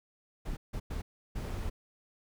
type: noise bursts at uneven times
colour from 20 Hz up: brown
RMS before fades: -36 dBFS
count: 4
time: 0.45-0.57 / 0.73-0.8 / 0.9-1.02 / 1.35-1.7 s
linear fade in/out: 10 ms
effects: none